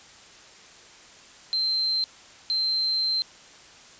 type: tone bursts at uneven times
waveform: sine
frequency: 4125 Hz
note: C8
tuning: 25 cents flat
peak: -22 dBFS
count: 2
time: 1.53-2.04 / 2.5-3.22 s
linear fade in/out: 0 ms
effects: white hiss -49 dBFS RMS until 3.99 s + resampled to 16000 Hz